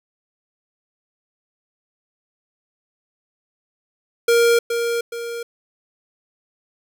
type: tone with echo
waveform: square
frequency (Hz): 468.6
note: A#4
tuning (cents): +9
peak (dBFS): -13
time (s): 4.28-4.59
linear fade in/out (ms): 5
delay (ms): 420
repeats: 2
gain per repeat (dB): -7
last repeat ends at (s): 5.43
effects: none